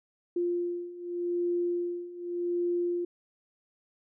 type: beating tone pair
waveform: sine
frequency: 349 / 349.85 Hz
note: F4 / F4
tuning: -1 / +3 cents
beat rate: 0.85 Hz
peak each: -33 / -30 dBFS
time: 0.36-3.05 s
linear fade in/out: 5 ms
effects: none